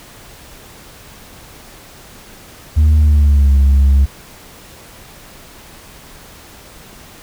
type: tone with pitch glide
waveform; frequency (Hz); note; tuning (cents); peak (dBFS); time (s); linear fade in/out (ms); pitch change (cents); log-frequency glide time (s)
sine; 76.6 to 68.64; D#2 to C#2; -27 to -16; -4; 2.76-4.06; 20; -189; 2.97-3.53
effects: tanh soft clip ceiling -6 dBFS + pink hiss -39 dBFS RMS until 7.22 s